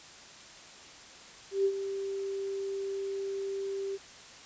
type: tone with ADSR envelope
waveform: sine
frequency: 392 Hz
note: G4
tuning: in tune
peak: -22 dBFS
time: 1.51-3.98 s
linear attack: 140 ms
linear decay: 66 ms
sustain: -10 dB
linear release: 33 ms
effects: white hiss -50 dBFS RMS until 4.45 s + resampled to 16000 Hz